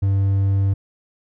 triangle tone, 98 Hz, G2, in tune, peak -13 dBFS, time 0.02-0.74 s, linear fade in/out 10 ms, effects none

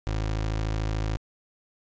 25% pulse tone, 53.6 Hz, A1, 45 cents flat, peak -22 dBFS, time 0.07-1.17 s, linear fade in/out 0 ms, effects resampled to 16000 Hz

